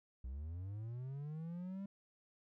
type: linear sweep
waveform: triangle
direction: up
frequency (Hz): 59.6 to 200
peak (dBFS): -40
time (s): 0.24-1.86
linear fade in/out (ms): 5
effects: none